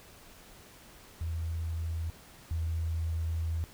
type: tone pair in turn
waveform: sine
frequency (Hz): 82.1 / 81.75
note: E2 / E2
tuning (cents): -6 / -14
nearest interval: unison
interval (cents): 8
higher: first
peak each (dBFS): -31 / -29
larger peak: second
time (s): 1.21-2.1 / 2.51-3.64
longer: second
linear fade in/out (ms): 0
effects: pink hiss -54 dBFS RMS until 3.73 s